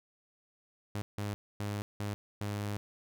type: tone bursts at uneven times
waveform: sawtooth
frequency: 102.9 Hz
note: G#2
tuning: 16 cents flat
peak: -30 dBFS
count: 5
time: 0.95-1.02 / 1.18-1.34 / 1.6-1.82 / 2-2.14 / 2.41-2.77 s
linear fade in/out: 0 ms
effects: none